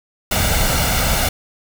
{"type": "noise with comb filter", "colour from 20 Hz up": "pink", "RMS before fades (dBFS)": -17, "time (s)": [0.31, 1.29], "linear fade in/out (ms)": 5, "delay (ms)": 1.4, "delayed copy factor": 0.6, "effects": []}